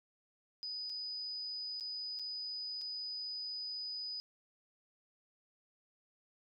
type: tone with dropouts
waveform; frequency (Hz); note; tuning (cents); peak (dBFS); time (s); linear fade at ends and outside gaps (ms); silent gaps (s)
sine; 4978; D#8; 0; -39; 0.63-4.2; 0; 0.895-0.899 / 1.799-1.808 / 2.19-2.195 / 2.813-2.817
effects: none